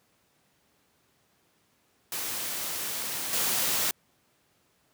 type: noise with level steps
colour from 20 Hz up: white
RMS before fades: -33 / -27 dBFS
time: 2.12-3.91 s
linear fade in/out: 2 ms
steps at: 3.33 s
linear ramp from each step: 2 ms
effects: pink hiss -68 dBFS RMS until 4.93 s + high-pass 100 Hz 12 dB/octave